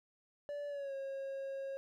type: tone with pitch glide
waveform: triangle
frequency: 579 to 543.4 Hz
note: D5 to C#5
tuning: -25 to -35 cents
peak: -37 dBFS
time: 0.49-1.77 s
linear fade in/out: 0 ms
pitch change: -110 cents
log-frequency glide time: 0.68-0.94 s
effects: none